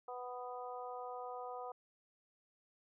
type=harmonic tone; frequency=248.1 Hz; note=B3; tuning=8 cents sharp; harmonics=2 / 3 / 4 / 5; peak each=-47 / -46 / -50 / -51 dBFS; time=0.08-1.72 s; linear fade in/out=5 ms; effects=none